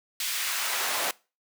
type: noise with high-pass filter sweep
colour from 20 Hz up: pink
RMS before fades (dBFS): -29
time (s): 0.2-1.11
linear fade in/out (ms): 2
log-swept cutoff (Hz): 2700 to 550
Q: 0.83
effects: noise-tail reverb RT60 0.3 s tail -22 dB re dry